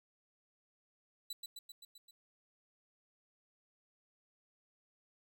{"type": "tone with echo", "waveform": "sawtooth", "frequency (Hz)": 3965, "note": "B7", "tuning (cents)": 6, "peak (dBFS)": -37, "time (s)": [1.3, 1.33], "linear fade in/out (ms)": 5, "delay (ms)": 130, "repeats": 6, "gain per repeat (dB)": -3, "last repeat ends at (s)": 2.11, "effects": []}